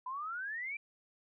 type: exponential sweep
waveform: sine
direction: up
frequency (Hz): 987.8 to 2381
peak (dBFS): -37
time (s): 0.06-0.77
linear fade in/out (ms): 5
effects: none